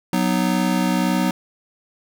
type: chord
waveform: square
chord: B major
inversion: second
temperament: just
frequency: 185.21 / 246.9 / 308.7 Hz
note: F#3 / B3 / D#4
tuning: +2 / 0 / -14 cents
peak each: -21 / -23 / -25 dBFS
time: 0.13-1.31 s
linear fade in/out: 2 ms
effects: none